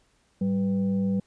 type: tone with frequency modulation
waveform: sine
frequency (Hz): 193.7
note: G3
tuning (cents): -20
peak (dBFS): -22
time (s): 0.41-1.2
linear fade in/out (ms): 5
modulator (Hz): 299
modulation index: 0.44
effects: pink hiss -66 dBFS RMS until 1.26 s + resampled to 22050 Hz